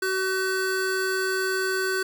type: tone pair together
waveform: square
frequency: 378.3 / 1513.2 Hz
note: F#4 / F#6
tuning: +38 / +38 cents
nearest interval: 2 octaves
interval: 2400 cents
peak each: -27 dBFS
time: 0.02-2.03 s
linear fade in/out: 5 ms
effects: none